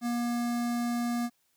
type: tone with notch filter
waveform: square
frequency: 238.6 Hz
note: A#3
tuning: 41 cents sharp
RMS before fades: -30 dBFS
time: 0.01-1.3 s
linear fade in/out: 50 ms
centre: 2900 Hz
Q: 1.7
effects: white hiss -72 dBFS RMS until 1.56 s